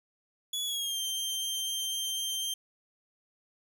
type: tone with pitch glide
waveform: sawtooth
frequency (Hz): 3398 to 3152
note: G#7 to G7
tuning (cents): +39 to +9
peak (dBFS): -28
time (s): 0.53-2.54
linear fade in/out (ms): 5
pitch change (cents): -130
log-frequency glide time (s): 0.65-1
effects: none